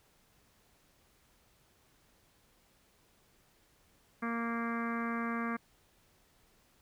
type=harmonic tone; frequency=232.3 Hz; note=A#3; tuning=6 cents flat; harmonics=1 / 2 / 3 / 4 / 5 / 6 / 7 / 8 / 9 / 10; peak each=-35 / -44 / -46 / -49 / -39 / -46 / -43 / -52 / -46 / -53 dBFS; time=4.22-5.57 s; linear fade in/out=10 ms; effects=pink hiss -68 dBFS RMS until 6.81 s